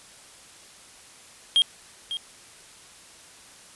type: tone with echo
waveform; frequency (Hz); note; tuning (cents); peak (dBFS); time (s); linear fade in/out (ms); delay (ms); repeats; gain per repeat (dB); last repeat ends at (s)
triangle; 3228; G#7; -50; -14; 1.56-1.62; 0; 550; 1; -12; 2.17
effects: white hiss -49 dBFS RMS until 3.75 s + resampled to 24000 Hz